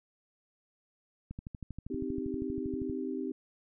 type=click train; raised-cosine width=5 ms; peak=-28 dBFS; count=21; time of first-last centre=1.31-2.897 s; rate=12.6 Hz
type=chord; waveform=sine; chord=C minor; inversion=none; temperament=equal; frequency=261.6 / 311.1 / 392 Hz; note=C4 / Eb4 / G4; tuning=0 / 0 / 0 cents; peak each=-36 / -38 / -38 dBFS; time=1.9-3.32 s; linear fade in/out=5 ms
effects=none